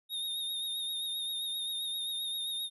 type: tone with vibrato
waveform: square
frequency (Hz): 3700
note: A#7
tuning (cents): -14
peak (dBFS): -34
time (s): 0.09-2.7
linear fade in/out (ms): 50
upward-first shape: sine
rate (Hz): 7.6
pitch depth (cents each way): 37
effects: none